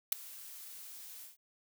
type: noise with ADSR envelope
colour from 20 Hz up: blue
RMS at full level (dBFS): -25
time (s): 0.12-1.37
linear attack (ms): 5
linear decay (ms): 6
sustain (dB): -24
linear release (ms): 140
effects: none